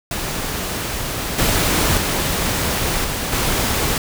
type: noise with level steps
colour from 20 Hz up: pink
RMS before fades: -24 / -17 / -20 / -23 / -19 dBFS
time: 0.11-3.98 s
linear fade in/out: 2 ms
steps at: 1.38 / 1.97 / 3.04 / 3.32 s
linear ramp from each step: 10 ms
effects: none